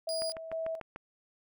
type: tone with tremolo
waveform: sine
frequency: 650 Hz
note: E5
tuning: 24 cents flat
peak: -32 dBFS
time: 0.07-0.8 s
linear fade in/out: 5 ms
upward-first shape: square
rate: 2.2 Hz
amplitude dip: 60%
type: tone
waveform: 35% pulse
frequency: 4900 Hz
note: D#8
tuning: 27 cents flat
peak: -34 dBFS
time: 0.09-0.32 s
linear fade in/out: 0 ms
type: click train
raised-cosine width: 0.5 ms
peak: -27 dBFS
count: 6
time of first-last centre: 0.22-0.961 s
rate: 6.75 Hz
effects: none